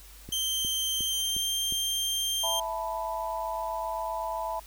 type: click train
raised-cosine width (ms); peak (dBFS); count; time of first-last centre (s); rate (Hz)
3; -28; 5; 0.29-1.724; 2.79
type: tone with pitch glide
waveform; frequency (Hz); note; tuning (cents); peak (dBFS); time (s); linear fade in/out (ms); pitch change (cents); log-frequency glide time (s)
sawtooth; 3136 to 3172; G7 to G7; 0 to +20; -24; 0.32-2.6; 5; +20; 0.95-1.52
type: chord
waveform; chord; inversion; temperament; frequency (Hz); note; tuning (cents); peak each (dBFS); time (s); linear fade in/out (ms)
sine; E suspended fourth; none; equal; 659.3 / 880 / 987.8; E5 / A5 / B5; 0 / 0 / 0; -34; 2.43-4.6; 10
effects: added 50 Hz sine -49 dBFS peak until 4.66 s + white hiss -52 dBFS RMS until 4.66 s